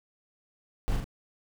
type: noise with echo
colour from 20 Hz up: brown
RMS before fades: -28 dBFS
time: 0.88-0.96 s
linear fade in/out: 0 ms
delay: 41 ms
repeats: 2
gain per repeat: -3 dB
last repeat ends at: 1.042 s
effects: none